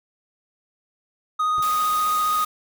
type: tone with vibrato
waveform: triangle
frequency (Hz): 1244.5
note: D#6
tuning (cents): 0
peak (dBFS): -17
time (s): 1.39-2.45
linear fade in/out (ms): 10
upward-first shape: triangle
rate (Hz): 15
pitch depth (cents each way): 12
type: noise with exponential decay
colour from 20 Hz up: brown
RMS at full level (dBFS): -33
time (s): 1.58-1.66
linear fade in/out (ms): 1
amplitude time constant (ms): 17
type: noise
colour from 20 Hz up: white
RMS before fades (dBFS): -33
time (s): 1.62-2.45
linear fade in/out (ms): 5
effects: none